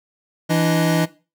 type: tone cluster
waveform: square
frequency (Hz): 165.4 / 295.8 / 329.9 / 625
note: E3 / D4 / E4 / D#5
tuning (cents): +6 / +13 / +1 / +8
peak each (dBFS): -19 / -23 / -26 / -24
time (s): 0.49-1.06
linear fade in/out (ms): 20
effects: noise-tail reverb RT60 0.3 s tail -18 dB re dry